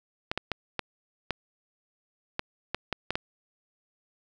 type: clicks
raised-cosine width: 0.3 ms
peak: -12 dBFS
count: 10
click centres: 0.315 / 0.376 / 0.517 / 0.793 / 1.307 / 2.394 / 2.746 / 2.927 / 3.106 / 3.155 s
effects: none